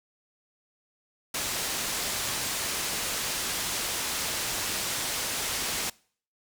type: low-pass noise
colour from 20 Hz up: white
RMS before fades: -31 dBFS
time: 1.34-5.9 s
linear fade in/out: 5 ms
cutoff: 9200 Hz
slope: 12 dB/octave
effects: noise-tail reverb RT60 0.5 s tail -24 dB re dry